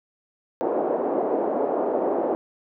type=band-pass noise; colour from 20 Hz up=white; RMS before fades=-24 dBFS; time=0.61-2.35 s; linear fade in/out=0 ms; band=290 to 670 Hz; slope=24 dB/octave; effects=none